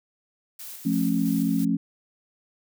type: noise with tremolo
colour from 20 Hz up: blue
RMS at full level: -39 dBFS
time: 0.59-1.65 s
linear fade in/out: 5 ms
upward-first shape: square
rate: 3 Hz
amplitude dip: 35%
type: chord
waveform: sine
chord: F augmented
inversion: none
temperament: just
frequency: 174.61 / 218.3 / 272.8 Hz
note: F3 / A3 / C#4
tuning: 0 / -13 / -28 cents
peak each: -26 / -25 / -24 dBFS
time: 0.85-1.77 s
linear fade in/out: 10 ms
effects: none